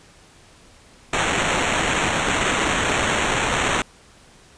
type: noise with sample-and-hold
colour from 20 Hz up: white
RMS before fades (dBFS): -21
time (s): 1.13-3.82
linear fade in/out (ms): 2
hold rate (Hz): 4900
effects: pink hiss -50 dBFS RMS until 4.57 s + resampled to 22050 Hz